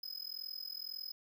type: tone with amplitude modulation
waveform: square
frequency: 5060 Hz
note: D#8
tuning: 28 cents sharp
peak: -38 dBFS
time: 0.03-1.12 s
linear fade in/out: 5 ms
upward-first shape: sine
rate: 41.9 Hz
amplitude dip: 95%
effects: 11-bit